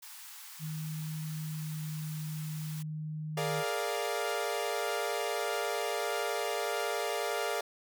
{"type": "high-pass noise", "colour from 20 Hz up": "white", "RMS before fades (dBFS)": -48, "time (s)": [0.02, 2.83], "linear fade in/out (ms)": 10, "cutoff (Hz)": 800, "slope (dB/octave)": 96}
{"type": "tone with pitch glide", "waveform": "sine", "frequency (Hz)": [155.56, 154.49], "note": ["D#3", "D#3"], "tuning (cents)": [0, -12], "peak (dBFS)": -35, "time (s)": [0.59, 3.64], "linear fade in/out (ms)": 50, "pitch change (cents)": -12, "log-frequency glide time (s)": [1.42, 1.82]}
{"type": "chord", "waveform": "sawtooth", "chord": "Bb dominant seventh", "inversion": "third", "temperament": "equal", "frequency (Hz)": [415.3, 466.2, 587.3, 698.5], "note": ["Ab4", "Bb4", "D5", "F5"], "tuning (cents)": [0, 0, 0, 0], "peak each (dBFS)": -33, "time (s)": [3.37, 7.61], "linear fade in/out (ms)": 5}
{"effects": []}